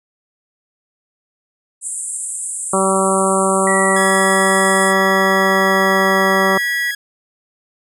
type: band-pass noise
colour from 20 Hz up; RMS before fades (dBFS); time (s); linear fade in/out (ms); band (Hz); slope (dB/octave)
pink; -25; 1.81-4.94; 50; 7600 to 9900; 96
type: harmonic tone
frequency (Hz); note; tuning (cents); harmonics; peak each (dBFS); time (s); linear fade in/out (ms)
192; G3; -36; 1 / 2 / 3 / 4 / 5 / 6 / 7; -20 / -19 / -19 / -23 / -23 / -19 / -25; 2.73-6.58; 5
type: tone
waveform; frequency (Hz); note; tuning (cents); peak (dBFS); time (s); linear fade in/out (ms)
sine; 1942; B6; -30; -17; 3.67-6.91; 2
type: tone with pitch glide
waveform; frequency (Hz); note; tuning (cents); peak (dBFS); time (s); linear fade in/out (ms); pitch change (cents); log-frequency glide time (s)
sawtooth; 1680 to 1662.6; G#6 to G#6; +19 to +1; -19; 3.96-6.95; 5; -18; 4.98-6.57
effects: none